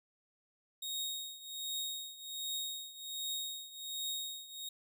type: tone with tremolo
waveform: sawtooth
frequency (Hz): 3750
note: A#7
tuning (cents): +10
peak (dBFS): -32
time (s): 0.82-4.69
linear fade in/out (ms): 5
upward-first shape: triangle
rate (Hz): 1.3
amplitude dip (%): 85
effects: none